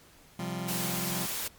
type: chord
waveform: sawtooth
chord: C suspended fourth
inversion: none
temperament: just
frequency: 130.81 / 174.42 / 196.22 Hz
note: C3 / F3 / G3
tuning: 0 / -2 / +2 cents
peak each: -35 / -31 / -33 dBFS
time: 0.39-1.26 s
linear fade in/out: 5 ms
type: noise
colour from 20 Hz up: white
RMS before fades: -34 dBFS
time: 0.68-1.48 s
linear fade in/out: 5 ms
effects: pink hiss -57 dBFS RMS until 1.58 s + MP3 96 kbps